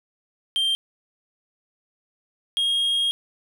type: tone pair in turn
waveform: triangle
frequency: 3167 / 3256 Hz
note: G7 / G#7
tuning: +17 / -35 cents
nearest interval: unison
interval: 48 cents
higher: second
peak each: -18 dBFS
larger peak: neither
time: 0.56-0.75 / 2.57-3.11 s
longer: second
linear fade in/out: 0 ms
effects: none